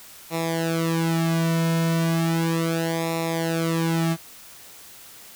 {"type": "tone with flanger", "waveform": "sawtooth", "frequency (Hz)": 164.81, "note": "E3", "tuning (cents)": 0, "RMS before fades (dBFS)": -23, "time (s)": [0.3, 4.17], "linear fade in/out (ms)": 50, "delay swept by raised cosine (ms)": [0.64, 2.54], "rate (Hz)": 0.35, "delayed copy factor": -0.95, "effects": ["white hiss -45 dBFS RMS until 5.35 s"]}